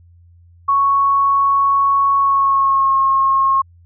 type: tone with pitch glide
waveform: sine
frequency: 1108.7 to 1080.9 Hz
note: C#6 to C#6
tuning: 0 to -44 cents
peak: -11 dBFS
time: 0.68-3.62 s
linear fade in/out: 10 ms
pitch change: -44 cents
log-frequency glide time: 2.18-2.95 s
effects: added 86 Hz sine -44 dBFS peak until 3.85 s